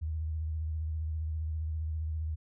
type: tone with vibrato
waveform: sine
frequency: 78.7 Hz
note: D#2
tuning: 20 cents sharp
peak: -31 dBFS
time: 0.01-2.36 s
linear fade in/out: 20 ms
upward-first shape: sine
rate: 15 Hz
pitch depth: 50 cents each way
effects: none